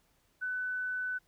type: tone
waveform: sine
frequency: 1500 Hz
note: F#6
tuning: 23 cents sharp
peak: -32 dBFS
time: 0.41-1.19 s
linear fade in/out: 20 ms
effects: pink hiss -71 dBFS RMS until 1.27 s